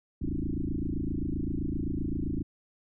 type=tone with frequency modulation; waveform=sine; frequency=134.2 Hz; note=C3; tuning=44 cents sharp; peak=-28 dBFS; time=0.21-2.43 s; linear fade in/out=10 ms; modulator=27.7 Hz; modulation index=6.9; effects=none